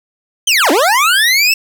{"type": "linear two-way sweep", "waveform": "25% pulse", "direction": "down then up", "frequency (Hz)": [3203, 261.6, 2693], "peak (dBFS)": -5, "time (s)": [0.47, 1.54], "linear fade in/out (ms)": 5, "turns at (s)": 0.71, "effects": []}